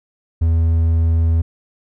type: tone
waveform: triangle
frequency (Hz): 82.1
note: E2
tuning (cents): -6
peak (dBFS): -10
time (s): 0.41-1.42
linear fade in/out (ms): 10
effects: none